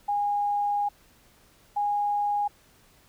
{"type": "tone pair in turn", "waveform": "sine", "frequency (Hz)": [819, 822.1], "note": ["G#5", "G#5"], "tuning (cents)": [-24, -18], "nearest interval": "unison", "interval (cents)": 6, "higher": "second", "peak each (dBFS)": [-23, -23], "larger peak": "neither", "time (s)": [[0.08, 0.89], [1.76, 2.48]], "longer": "first", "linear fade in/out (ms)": 10, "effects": ["pink hiss -59 dBFS RMS until 3.08 s"]}